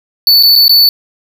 square tone with dropouts, 4478 Hz, C#8, 17 cents sharp, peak -4 dBFS, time 0.27-0.89 s, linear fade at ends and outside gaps 1 ms, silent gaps 0.427-0.433 / 0.555-0.56 / 0.681-0.694 s, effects none

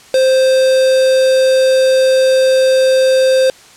triangle tone with quantisation, 523.3 Hz, C5, in tune, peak -6 dBFS, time 0.14-3.5 s, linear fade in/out 2 ms, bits 3, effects white hiss -41 dBFS RMS until 3.76 s + low-pass 8000 Hz 12 dB/octave

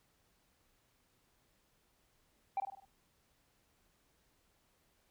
sine tone with echo, 784 Hz, G5, in tune, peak -29 dBFS, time 2.57-2.6 s, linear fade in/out 2 ms, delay 50 ms, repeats 5, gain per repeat -6 dB, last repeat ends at 2.85 s, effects tanh soft clip ceiling -30 dBFS + pink hiss -74 dBFS RMS until 5.1 s

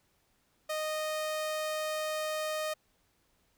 sawtooth tone, 619 Hz, D#5, 9 cents flat, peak -28 dBFS, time 0.69-2.74 s, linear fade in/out 10 ms, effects pink hiss -72 dBFS RMS until 3.57 s

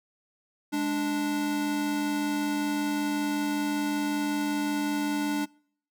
square tone pair together, 207.7 / 293 Hz, G#3 / D4, 0 / -4 cents, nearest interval tritone, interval 596 cents, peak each -35 / -27 dBFS, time 0.72-5.46 s, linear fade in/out 20 ms, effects noise-tail reverb RT60 0.6 s tail -26 dB re dry

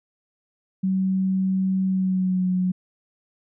sine tone with pitch glide, 189.4 to 183.37 Hz, F#3 to F#3, +41 to -15 cents, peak -19 dBFS, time 0.83-2.72 s, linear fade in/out 10 ms, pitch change -56 cents, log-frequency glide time 1.85-2.48 s, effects none

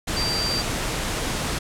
sine tone in noise, 4699 Hz, D8, in tune, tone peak -24 dBFS, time 0.16-0.62 s, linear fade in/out 10 ms, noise pink, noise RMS -26 dBFS, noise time 0.07-1.59 s, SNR -1 dB, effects low-pass 10000 Hz 12 dB/octave

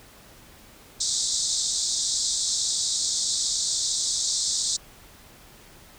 white band-pass noise, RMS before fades -26 dBFS, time 1-4.77 s, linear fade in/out 10 ms, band 3600 to 8300 Hz, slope 96 dB/octave, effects pink hiss -50 dBFS RMS until 5.98 s

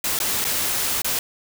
white noise with dropouts, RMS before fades -23 dBFS, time 0.04-1.19 s, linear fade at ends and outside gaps 2 ms, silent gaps 0.19-0.201 / 0.443-0.449 / 1.019-1.045 s, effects none

